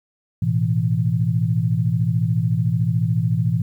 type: chord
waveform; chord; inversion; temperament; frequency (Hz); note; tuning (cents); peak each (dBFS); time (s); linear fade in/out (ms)
sine; A suspended second; none; just; 110 / 123.75 / 165; A2 / B2 / E3; 0 / +4 / +2; -21; 0.42-3.62; 5
effects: 9-bit